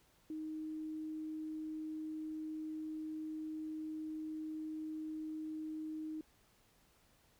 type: tone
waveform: sine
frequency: 312.1 Hz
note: D#4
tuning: 5 cents sharp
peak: -40 dBFS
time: 0.3-6.21 s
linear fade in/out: 2 ms
effects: pink hiss -70 dBFS RMS until 7.39 s